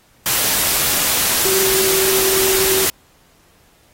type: tone in noise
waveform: sine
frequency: 383.2 Hz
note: G4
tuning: 39 cents flat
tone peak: -18 dBFS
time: 1.45-2.85 s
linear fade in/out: 2 ms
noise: white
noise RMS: -17 dBFS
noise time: 0.26-2.9 s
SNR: -4 dB
effects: pink hiss -54 dBFS RMS until 3.93 s + AAC 48 kbps